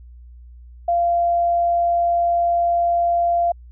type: tone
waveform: sine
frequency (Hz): 690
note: F5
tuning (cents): -21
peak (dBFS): -15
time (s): 0.88-3.52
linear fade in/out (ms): 5
effects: added 60 Hz sine -39 dBFS peak until 3.71 s